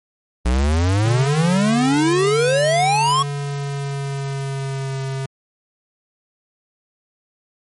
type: exponential sweep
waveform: square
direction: up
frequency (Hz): 58.27 to 1125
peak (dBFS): -15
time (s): 0.45-3.23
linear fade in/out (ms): 10
type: tone with pitch glide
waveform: square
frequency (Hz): 145.1 to 134.6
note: D3 to C3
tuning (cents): -21 to +49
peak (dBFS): -23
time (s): 1.05-5.26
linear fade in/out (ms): 5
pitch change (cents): -130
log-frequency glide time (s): 2.81-4.99
effects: MP3 48 kbps